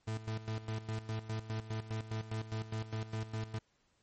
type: tone with tremolo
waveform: 40% pulse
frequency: 110 Hz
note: A2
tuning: in tune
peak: -34 dBFS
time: 0.07-3.59 s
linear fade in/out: 10 ms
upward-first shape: square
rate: 4.9 Hz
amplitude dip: 75%
effects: pink hiss -74 dBFS RMS until 4.02 s + MP3 32 kbps